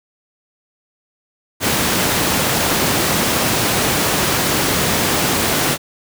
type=high-pass noise; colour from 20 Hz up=pink; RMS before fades=-17 dBFS; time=1.6-5.78 s; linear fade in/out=50 ms; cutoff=110 Hz; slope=12 dB/octave; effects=none